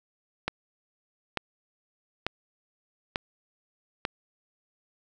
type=click train; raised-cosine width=0.3 ms; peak=-11 dBFS; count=5; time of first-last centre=0.48-4.051 s; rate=1.12 Hz; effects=none